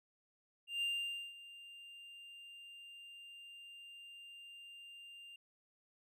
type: tone with ADSR envelope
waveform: triangle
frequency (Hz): 2794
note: F7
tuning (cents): 0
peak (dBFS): -32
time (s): 0.67-5.36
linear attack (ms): 150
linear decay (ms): 510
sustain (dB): -18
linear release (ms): 3
effects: none